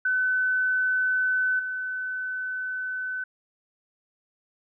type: tone with level steps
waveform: sine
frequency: 1511 Hz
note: F#6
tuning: 36 cents sharp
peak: -21 / -28 dBFS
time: 0.05-3.24 s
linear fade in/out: 5 ms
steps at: 1.59 s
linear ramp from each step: 5 ms
effects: none